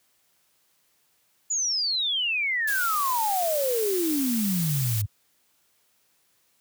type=exponential sweep; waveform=sine; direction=down; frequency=7040 to 98.6 Hz; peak=-23 dBFS; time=1.5-5.06 s; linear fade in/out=10 ms
type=noise; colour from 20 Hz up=blue; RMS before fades=-31 dBFS; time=2.67-5.02 s; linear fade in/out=10 ms
effects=white hiss -67 dBFS RMS until 6.6 s + high-pass 60 Hz 12 dB/octave